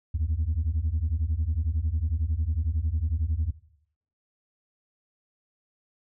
sine beating tone pair, 73.42 / 84.42 Hz, D2 / E2, 0 / +42 cents, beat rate 11 Hz, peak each -25 dBFS, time 0.14-3.51 s, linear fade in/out 10 ms, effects noise-tail reverb RT60 0.7 s tail -20 dB re dry + tanh soft clip ceiling -20 dBFS

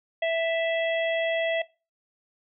harmonic tone, 659.3 Hz, E5, in tune, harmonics 1 / 3 / 4 / 5, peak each -23 / -31 / -36 / -37 dBFS, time 0.22-1.62 s, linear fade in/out 5 ms, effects noise-tail reverb RT60 0.3 s tail -21 dB re dry

